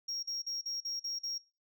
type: tone bursts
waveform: sine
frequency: 5588 Hz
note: F8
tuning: in tune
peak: -32 dBFS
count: 7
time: 0.08-1.382 s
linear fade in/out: 10 ms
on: 150 ms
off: 42 ms
effects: noise-tail reverb RT60 0.3 s tail -23 dB re dry + tanh soft clip ceiling -33 dBFS